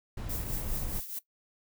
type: noise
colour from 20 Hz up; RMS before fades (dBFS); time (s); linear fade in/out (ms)
brown; -35; 0.17-1; 5
type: noise with tremolo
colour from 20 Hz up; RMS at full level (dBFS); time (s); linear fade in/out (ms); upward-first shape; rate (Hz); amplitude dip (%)
violet; -36; 0.29-1.19; 5; triangle; 4.8; 65
effects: noise-tail reverb RT60 0.1 s tail -17 dB re dry